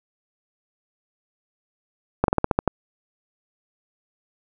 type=slowing click train; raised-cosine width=1 ms; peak=-3 dBFS; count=8; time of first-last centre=2.24-2.677 s; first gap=42 ms; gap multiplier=1.13; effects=none